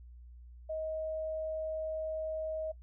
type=tone; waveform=sine; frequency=631 Hz; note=D#5; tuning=24 cents sharp; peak=-34 dBFS; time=0.69-2.72 s; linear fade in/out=10 ms; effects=noise-tail reverb RT60 0.1 s tail -20 dB re dry + added 60 Hz sine -49 dBFS peak until 2.82 s